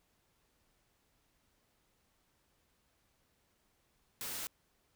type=noise; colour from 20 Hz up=white; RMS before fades=-41 dBFS; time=4.21-4.47 s; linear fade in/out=0 ms; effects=pink hiss -75 dBFS RMS until 4.95 s